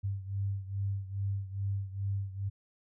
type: beating tone pair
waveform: sine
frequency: 98 / 100.4 Hz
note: G2 / G2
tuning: 0 / +42 cents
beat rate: 2.4 Hz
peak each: -33 / -37 dBFS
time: 0.03-2.5 s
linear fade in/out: 20 ms
effects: none